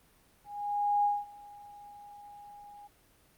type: tone with ADSR envelope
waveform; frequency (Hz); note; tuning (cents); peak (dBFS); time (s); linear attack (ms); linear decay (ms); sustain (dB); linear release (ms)
sine; 821; G#5; -20; -23; 0.44-2.88; 600; 210; -24; 18
effects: pink hiss -64 dBFS RMS until 3.37 s + Opus 32 kbps